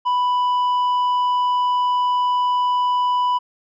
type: tone with tanh clipping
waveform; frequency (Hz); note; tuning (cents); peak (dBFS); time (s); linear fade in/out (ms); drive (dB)
sine; 990; B5; +4; -17; 0.05-3.39; 20; 5
effects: none